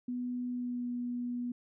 sine tone with pitch glide, 246.9 to 243.6 Hz, B3 to B3, 0 to -24 cents, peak -33 dBFS, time 0.08-1.52 s, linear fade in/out 5 ms, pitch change -24 cents, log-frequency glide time 0.5-0.88 s, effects none

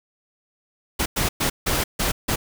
pink noise bursts at uneven times, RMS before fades -22 dBFS, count 6, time 0.99-1.06 / 1.16-1.29 / 1.4-1.5 / 1.66-1.84 / 1.99-2.12 / 2.28-2.36 s, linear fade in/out 10 ms, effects none

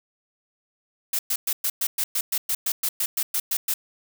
blue noise bursts, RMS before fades -24 dBFS, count 16, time 1.13-3.74 s, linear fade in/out 5 ms, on 60 ms, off 110 ms, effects none

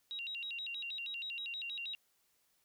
sine tone with vibrato, 3254 Hz, G#7, 36 cents flat, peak -39 dBFS, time 0.11-1.95 s, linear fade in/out 0 ms, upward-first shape square, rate 6.3 Hz, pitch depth 280 cents each way, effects white hiss -75 dBFS RMS until 2.64 s

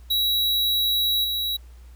square tone with level steps, 3881 Hz, B7, 31 cents flat, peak -20 / -24 dBFS, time 0.1-1.57 s, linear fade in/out 10 ms, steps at 1.24 s, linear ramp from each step 5 ms, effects added 60 Hz sine -42 dBFS peak until 1.95 s + pink hiss -59 dBFS RMS until 1.95 s

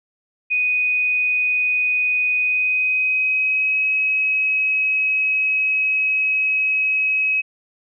sine tone with pitch glide, 2489 to 2552 Hz, D#7 to D#7, 0 to +43 cents, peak -16 dBFS, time 0.5-7.42 s, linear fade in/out 20 ms, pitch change +43 cents, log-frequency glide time 2.37-3.81 s, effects none

